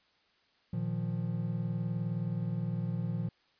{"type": "chord", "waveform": "triangle", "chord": "Bb suspended fourth", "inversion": "none", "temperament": "just", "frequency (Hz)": [116.54, 155.39, 174.81], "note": ["Bb2", "Eb3", "F3"], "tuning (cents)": [0, -2, 2], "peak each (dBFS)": [-33, -35, -33], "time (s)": [0.73, 3.29], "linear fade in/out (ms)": 5, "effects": ["white hiss -69 dBFS RMS until 3.59 s", "resampled to 11025 Hz"]}